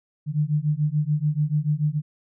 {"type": "beating tone pair", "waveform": "sine", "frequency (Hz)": [146.83, 153.73], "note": ["D3", "D#3"], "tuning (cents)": [0, -21], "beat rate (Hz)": 6.9, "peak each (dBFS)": -23, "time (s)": [0.26, 2.02], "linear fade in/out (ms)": 50, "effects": []}